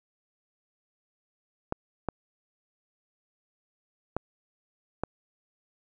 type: clicks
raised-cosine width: 1 ms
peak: -14 dBFS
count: 4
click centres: 1.724 / 2.087 / 4.166 / 5.036 s
effects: none